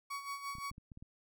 35% pulse tone with tremolo, 1123 Hz, C#6, 22 cents sharp, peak -36 dBFS, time 0.1-0.71 s, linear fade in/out 10 ms, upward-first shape sine, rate 5.8 Hz, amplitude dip 65%
clicks, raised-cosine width 5 ms, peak -38 dBFS, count 7, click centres 0.553 / 0.584 / 0.714 / 0.781 / 0.918 / 0.974 / 1.025 s
effects none

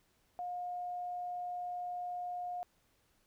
sine tone, 714 Hz, F5, 38 cents sharp, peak -37 dBFS, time 0.39-2.63 s, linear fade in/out 0 ms, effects pink hiss -73 dBFS RMS until 3.26 s

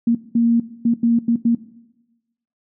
sine tone bursts at uneven times, 233.1 Hz, A#3, in tune, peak -12 dBFS, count 6, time 0.07-0.15 / 0.35-0.6 / 0.85-0.94 / 1.03-1.19 / 1.28-1.36 / 1.45-1.55 s, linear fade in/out 5 ms, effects noise-tail reverb RT60 1.0 s tail -17 dB re dry

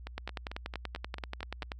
two click trains, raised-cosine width 0.3 ms, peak -24 / -20 dBFS, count 8 / 17, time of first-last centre 0.07-1.629 / 0.18-1.718 s, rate 4.49 / 10.4 Hz, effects added 60 Hz sine -44 dBFS peak until 1.79 s

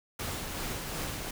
pink noise with tremolo, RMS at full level -35 dBFS, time 0.19-1.31 s, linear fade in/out 5 ms, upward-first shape sine, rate 2.7 Hz, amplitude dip 30%, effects none

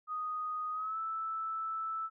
sine tone with pitch glide, 1244.5 to 1316.2 Hz, D#6 to E6, 0 to -3 cents, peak -34 dBFS, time 0.07-2.1 s, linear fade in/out 50 ms, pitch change +97 cents, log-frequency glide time 0.72-0.98 s, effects none

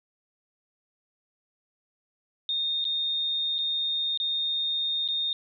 sine tone with dropouts, 3672 Hz, A#7, 27 cents flat, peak -25 dBFS, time 2.49-5.33 s, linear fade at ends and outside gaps 1 ms, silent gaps 2.843-2.851 / 3.583-3.587 / 4.175-4.2 / 5.078-5.086 s, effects none

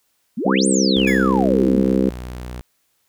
sine exponential two-way sweep, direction up then down, 188 to 9330 to 188 Hz, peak -20 dBFS, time 0.37-1.82 s, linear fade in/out 10 ms, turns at 0.67 s
harmonic tone, 65.41 Hz, C2, in tune, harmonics 3 / 4 / 5 / 6 / 7 / 8, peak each -18 / -20 / -22 / -24 / -25 / -26 dBFS, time 0.45-2.1 s, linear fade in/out 10 ms
sawtooth tone, 61.5 Hz, B1, 7 cents flat, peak -25 dBFS, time 0.96-2.61 s, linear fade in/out 0 ms
40% pulse tone with exponential decay, 1700 Hz, G#6, 40 cents sharp, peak -21 dBFS, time 1.07-1.42 s, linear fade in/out 5 ms, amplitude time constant 74 ms
effects white hiss -66 dBFS RMS until 3.08 s

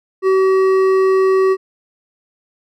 sine tone with hard clipping, 380.5 Hz, F#4, 48 cents sharp, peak -12 dBFS, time 0.22-1.57 s, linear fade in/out 50 ms, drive 9 dB, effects none

